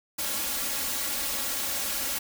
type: noise with comb filter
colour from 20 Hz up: white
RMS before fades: -30 dBFS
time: 0.18-2.19 s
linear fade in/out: 10 ms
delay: 3.6 ms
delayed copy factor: +0.75
effects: none